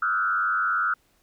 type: tone with frequency modulation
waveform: sine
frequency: 1380 Hz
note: F6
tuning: 21 cents flat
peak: -21 dBFS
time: 0.02-0.94 s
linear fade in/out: 5 ms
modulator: 97.6 Hz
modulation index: 1.2
effects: pink hiss -65 dBFS RMS until 1.22 s

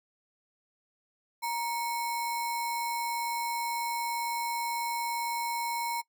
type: tone with sample-and-hold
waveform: sine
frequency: 939 Hz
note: A#5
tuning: 12 cents sharp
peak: -29 dBFS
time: 1.42-6.02 s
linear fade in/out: 20 ms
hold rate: 3150 Hz
effects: noise-tail reverb RT60 0.1 s tail -22 dB re dry

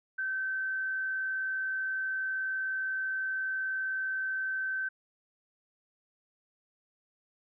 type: tone with frequency modulation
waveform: sine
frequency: 1542 Hz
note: G6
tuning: 29 cents flat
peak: -30 dBFS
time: 0.18-4.89 s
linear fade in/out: 10 ms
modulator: 59.2 Hz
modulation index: 0.25
effects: none

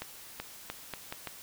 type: accelerating click train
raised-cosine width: 0.3 ms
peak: -20 dBFS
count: 6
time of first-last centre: 0.02-1.273 s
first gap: 380 ms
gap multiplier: 0.79
effects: white hiss -49 dBFS RMS until 1.42 s

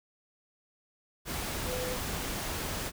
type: tone in noise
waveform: sine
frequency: 503 Hz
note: B4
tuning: 32 cents sharp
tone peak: -35 dBFS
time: 1.65-1.99 s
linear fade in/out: 50 ms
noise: pink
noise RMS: -35 dBFS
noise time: 1.25-2.92 s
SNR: -3 dB
effects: none

